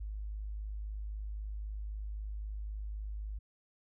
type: tone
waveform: sine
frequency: 51.91 Hz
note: G#1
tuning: in tune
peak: -37 dBFS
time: 0-3.39 s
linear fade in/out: 10 ms
effects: none